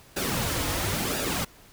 pink noise with flanger, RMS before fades -28 dBFS, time 0.16-1.45 s, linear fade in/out 10 ms, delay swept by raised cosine 0.93 to 5.23 ms, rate 0.98 Hz, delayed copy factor -0.65, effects pink hiss -53 dBFS RMS until 1.72 s

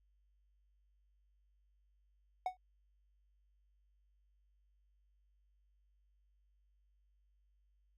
triangle tone with exponential decay, 740 Hz, F#5, in tune, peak -28 dBFS, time 2.46-2.57 s, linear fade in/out 2 ms, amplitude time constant 23 ms, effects added 50 Hz sine -70 dBFS peak until 7.97 s

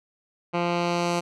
10% pulse tone with low-pass filter sweep, 173.3 Hz, F3, 13 cents flat, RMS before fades -25 dBFS, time 0.53-1.21 s, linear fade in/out 20 ms, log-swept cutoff 2500 to 8100 Hz, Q 0.98, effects none

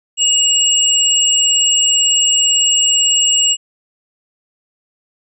sine tone pair together, 2859 / 7641 Hz, F7 / A#8, +40 / +42 cents, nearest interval octave + perfect fourth, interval 1702 cents, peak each -13 dBFS, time 0.17-3.57 s, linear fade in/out 50 ms, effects none

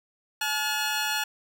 15% pulse tone pair together, 858 / 1432.2 Hz, A5 / F6, -44 / +43 cents, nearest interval major sixth, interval 887 cents, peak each -22 dBFS, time 0.41-1.24 s, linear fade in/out 5 ms, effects none

